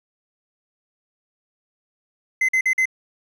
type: tone bursts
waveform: triangle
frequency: 2054 Hz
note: C7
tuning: 33 cents flat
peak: -14 dBFS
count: 4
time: 2.41-2.856 s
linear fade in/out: 5 ms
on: 77 ms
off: 46 ms
effects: none